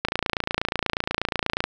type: click train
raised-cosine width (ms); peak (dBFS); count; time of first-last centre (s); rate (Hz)
0.3; -6; 46; 0.05-1.64; 28.3
effects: none